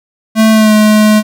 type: tone with pitch glide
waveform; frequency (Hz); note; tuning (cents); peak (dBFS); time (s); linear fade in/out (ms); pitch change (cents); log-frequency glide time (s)
square; 220 to 213.5; A3 to G#3; 0 to +48; -5; 0.35-1.23; 50; -52; 0.51-0.74
effects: none